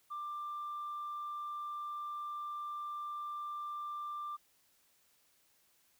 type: tone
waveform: sine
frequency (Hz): 1185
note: D6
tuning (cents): +15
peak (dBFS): -37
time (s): 0.1-4.37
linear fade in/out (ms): 20
effects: tanh soft clip ceiling -36 dBFS + white hiss -71 dBFS RMS until 5.99 s